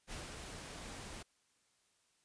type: noise with ADSR envelope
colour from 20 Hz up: pink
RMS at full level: -45 dBFS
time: 0.07-1.23 s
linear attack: 53 ms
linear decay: 170 ms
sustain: -3 dB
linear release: 11 ms
effects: white hiss -75 dBFS RMS until 2.24 s + resampled to 22050 Hz